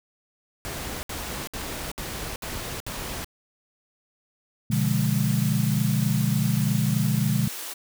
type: noise bursts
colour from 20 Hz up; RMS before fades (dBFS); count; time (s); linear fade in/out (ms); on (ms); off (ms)
pink; -33; 6; 0.65-3.245; 0; 380; 63
type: chord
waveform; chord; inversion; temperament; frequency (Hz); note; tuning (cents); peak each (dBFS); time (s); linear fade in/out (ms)
sine; B diminished seventh; none; equal; 123.47 / 146.83 / 174.61 / 207.7; B2 / D3 / F3 / Ab3; 0 / 0 / 0 / 0; -25 / -25 / -28 / -26; 4.7-7.48; 5
type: high-pass noise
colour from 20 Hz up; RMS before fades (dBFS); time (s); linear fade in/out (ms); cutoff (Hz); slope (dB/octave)
white; -35; 4.71-7.74; 10; 260; 96
effects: none